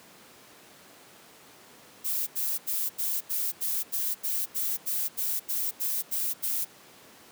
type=noise bursts; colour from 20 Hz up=violet; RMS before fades=-29 dBFS; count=15; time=2.04-6.652 s; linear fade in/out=20 ms; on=230 ms; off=83 ms; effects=pink hiss -52 dBFS RMS until 7.31 s + high-pass 200 Hz 12 dB/octave